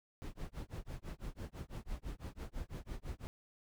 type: noise with tremolo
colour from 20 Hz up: brown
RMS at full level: -41 dBFS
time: 0.22-3.27 s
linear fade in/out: 0 ms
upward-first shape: sine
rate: 6 Hz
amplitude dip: 100%
effects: none